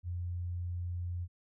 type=tone; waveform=sine; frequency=88 Hz; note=F2; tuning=14 cents sharp; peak=-34 dBFS; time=0.03-1.28 s; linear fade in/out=50 ms; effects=none